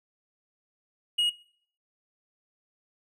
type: tone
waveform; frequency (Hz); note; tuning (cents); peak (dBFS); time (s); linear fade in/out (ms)
triangle; 2884; F#7; -45; -20; 1.18-1.3; 10
effects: noise-tail reverb RT60 0.5 s tail -17 dB re dry